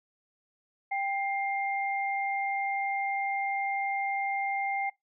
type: tone pair together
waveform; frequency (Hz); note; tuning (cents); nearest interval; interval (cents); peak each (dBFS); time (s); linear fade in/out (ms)
sine; 789 / 2110; G5 / C7; +11 / +14; octave + perfect fourth; 1703; -29 / -33; 0.91-4.9; 10
effects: noise-tail reverb RT60 0.2 s tail -24 dB re dry